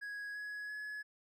triangle tone with pitch steps, 1661.2 / 1678.6 / 1696.1 Hz, G#6 / G#6 / G#6, 0 / +18 / +36 cents, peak -39 dBFS, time 0.01-1.03 s, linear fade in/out 20 ms, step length 340 ms, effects none

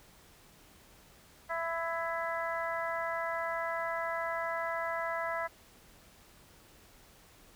harmonic tone with a mistuned harmonic, 333 Hz, E4, 18 cents sharp, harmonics 2 / 3 / 4 / 5 / 6, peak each -36 / -38 / -39 / -40 / -41 dBFS, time 1.49-5.48 s, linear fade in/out 20 ms, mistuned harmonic 4, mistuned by -20 cents, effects pink hiss -59 dBFS RMS until 7.55 s

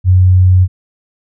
sine tone, 92 Hz, F#2, 9 cents flat, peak -4 dBFS, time 0.04-0.68 s, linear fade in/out 50 ms, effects none

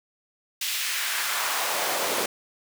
pink noise with high-pass filter sweep, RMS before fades -27 dBFS, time 0.61-2.26 s, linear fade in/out 5 ms, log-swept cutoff 3000 to 360 Hz, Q 1.3, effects none

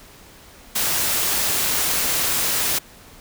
white noise, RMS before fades -21 dBFS, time 0.75-2.79 s, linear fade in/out 10 ms, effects pink hiss -46 dBFS RMS until 3.2 s

